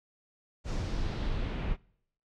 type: noise with low-pass filter sweep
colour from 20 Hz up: brown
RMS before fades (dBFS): -32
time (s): 0.64-1.77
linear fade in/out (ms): 50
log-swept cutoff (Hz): 6600 to 2600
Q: 1.7
effects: noise-tail reverb RT60 0.7 s tail -25 dB re dry